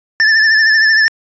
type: tone with vibrato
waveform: square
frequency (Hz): 1760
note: A6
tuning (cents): 0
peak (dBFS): -8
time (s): 0.2-1.08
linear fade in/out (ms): 0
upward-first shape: triangle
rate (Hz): 13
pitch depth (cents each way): 56
effects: resampled to 16000 Hz